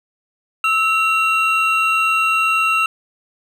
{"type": "tone pair together", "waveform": "triangle", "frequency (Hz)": [1306, 2741], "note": ["E6", "F7"], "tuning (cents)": [-17, -33], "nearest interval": "octave + minor second", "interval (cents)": 1284, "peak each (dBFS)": -15, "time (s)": [0.64, 2.86], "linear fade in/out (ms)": 2, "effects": []}